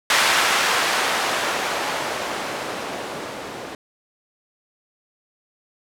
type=noise with low-pass filter sweep; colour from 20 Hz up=violet; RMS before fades=-23 dBFS; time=0.1-3.75 s; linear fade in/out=2 ms; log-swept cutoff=1400 to 360 Hz; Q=0.71; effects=none

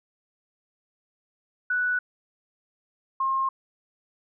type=tone pair in turn; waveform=sine; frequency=1480 / 1068 Hz; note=F#6 / C6; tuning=0 / +35 cents; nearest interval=tritone; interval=565 cents; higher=first; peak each=-22 dBFS; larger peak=neither; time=1.7-1.99 / 3.2-3.49 s; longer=neither; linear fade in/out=5 ms; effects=none

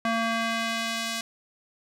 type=tone with band-pass filter sweep; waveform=square; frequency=227.7 Hz; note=A#3; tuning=40 cents flat; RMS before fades=-28 dBFS; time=0.05-1.21 s; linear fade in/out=2 ms; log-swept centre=1300 to 5000 Hz; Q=0.7; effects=none

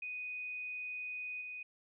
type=tone with level steps; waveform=sine; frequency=2489 Hz; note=D#7; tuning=in tune; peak=-39 / -42 dBFS; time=0.02-1.63 s; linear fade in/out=5 ms; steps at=1.41 s; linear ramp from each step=5 ms; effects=none

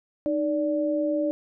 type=tone pair together; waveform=sine; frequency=307.6 / 581.7 Hz; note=D#4 / D5; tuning=-20 / -17 cents; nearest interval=major seventh; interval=1103 cents; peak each=-25 dBFS; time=0.26-1.31 s; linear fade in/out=0 ms; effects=none

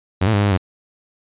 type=tone with pitch steps; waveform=sawtooth; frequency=94.2 / 110.7 / 101.4 / 102.3 / 101.1 / 93.3 Hz; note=F#2 / A2 / G#2 / G#2 / G#2 / F#2; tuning=+32 / +11 / -41 / -26 / -46 / +15 cents; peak=-10 dBFS; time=0.21-0.576 s; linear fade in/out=10 ms; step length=61 ms; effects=resampled to 8000 Hz

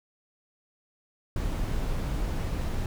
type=noise; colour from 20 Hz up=brown; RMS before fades=-29 dBFS; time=1.36-2.86 s; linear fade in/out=2 ms; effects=none

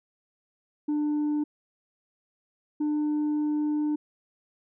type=tone pair in turn; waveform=sine; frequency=297.7 / 299.6 Hz; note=D4 / D4; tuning=+24 / +35 cents; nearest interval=unison; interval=11 cents; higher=second; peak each=-21 / -21 dBFS; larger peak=neither; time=0.88-1.44 / 2.8-3.96 s; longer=second; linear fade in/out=10 ms; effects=tanh soft clip ceiling -23 dBFS

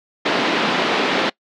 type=band-pass noise; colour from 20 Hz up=pink; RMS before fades=-19 dBFS; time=0.25-1.3 s; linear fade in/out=10 ms; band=220 to 4000 Hz; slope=24 dB/octave; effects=noise-tail reverb RT60 0.1 s tail -23 dB re dry

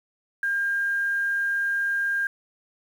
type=tone with quantisation; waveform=sine; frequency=1606 Hz; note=G6; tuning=41 cents sharp; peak=-22 dBFS; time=0.43-2.27 s; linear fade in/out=2 ms; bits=8; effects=none

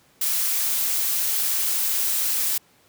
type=noise; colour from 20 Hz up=blue; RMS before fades=-23 dBFS; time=0.21-2.58 s; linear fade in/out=5 ms; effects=pink hiss -58 dBFS RMS until 2.88 s + high-pass 100 Hz 12 dB/octave

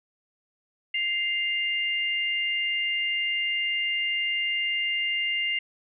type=tone pair together; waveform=sine; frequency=2093 / 2804 Hz; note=C7 / F7; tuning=0 / +6 cents; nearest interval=perfect fourth; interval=506 cents; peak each=-27 dBFS; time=0.94-5.59 s; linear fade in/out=5 ms; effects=none

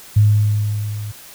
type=tone with level ramp; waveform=sine; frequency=105.1 Hz; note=G#2; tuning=21 cents sharp; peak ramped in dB=-7 to -25 dBFS; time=0.16-1.12 s; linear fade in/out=10 ms; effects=white hiss -40 dBFS RMS until 1.34 s

